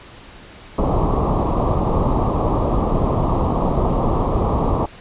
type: low-pass noise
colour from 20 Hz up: pink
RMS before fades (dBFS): -18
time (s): 0.78-4.86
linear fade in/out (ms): 5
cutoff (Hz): 1200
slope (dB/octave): 96
effects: pink hiss -41 dBFS RMS until 5 s + resampled to 8000 Hz